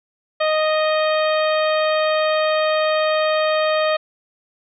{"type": "harmonic tone with a mistuned harmonic", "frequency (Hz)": 621, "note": "D#5", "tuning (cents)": -3, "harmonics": [1, 2, 3, 4, 5, 6, 7], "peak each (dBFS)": [-17, -23, -27, -29, -31, -33, -34], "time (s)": [0.4, 3.97], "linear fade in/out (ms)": 10, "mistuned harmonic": 5, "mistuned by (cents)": 27, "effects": []}